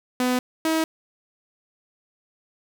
sawtooth tone pair in turn, 250.8 / 320.3 Hz, B3 / E4, +27 / -50 cents, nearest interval major third, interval 423 cents, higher second, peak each -16 dBFS, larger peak neither, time 0.2-0.39 / 0.65-0.84 s, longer neither, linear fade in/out 2 ms, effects none

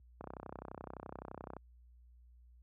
click train, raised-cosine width 1 ms, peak -30 dBFS, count 44, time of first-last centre 0.21-1.566 s, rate 31.7 Hz, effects added 60 Hz sine -52 dBFS peak until 2.62 s + high-pass 80 Hz 12 dB/octave

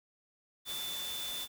sine tone in noise, 3520 Hz, A7, in tune, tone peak -38 dBFS, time 0.65-1.48 s, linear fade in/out 50 ms, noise white, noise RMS -42 dBFS, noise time 0.65-1.48 s, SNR +1 dB, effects none

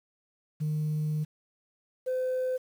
sine tone pair in turn, 152.8 / 512 Hz, D#3 / C5, -31 / -38 cents, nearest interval octave + major sixth, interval 2093 cents, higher second, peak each -25 dBFS, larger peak neither, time 0.6-1.25 / 2.06-2.58 s, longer first, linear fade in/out 20 ms, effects tanh soft clip ceiling -24 dBFS + 9-bit

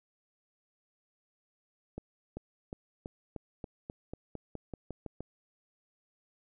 accelerating click train, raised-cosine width 2 ms, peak -26 dBFS, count 14, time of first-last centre 1.98-5.206 s, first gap 390 ms, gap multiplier 0.92, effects none

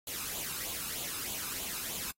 white noise with flanger, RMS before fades -38 dBFS, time 0.07-2.11 s, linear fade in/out 2 ms, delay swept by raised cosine 0.27 to 0.8 ms, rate 3.2 Hz, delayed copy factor +0.6, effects noise-tail reverb RT60 0.1 s tail -25 dB re dry + AAC 48 kbps

